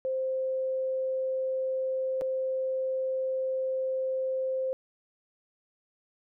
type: tone with dropouts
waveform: sine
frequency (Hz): 523.3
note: C5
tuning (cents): 0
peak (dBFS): -27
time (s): 0.05-4.73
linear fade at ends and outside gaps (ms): 0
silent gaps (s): 2.211-2.218
effects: none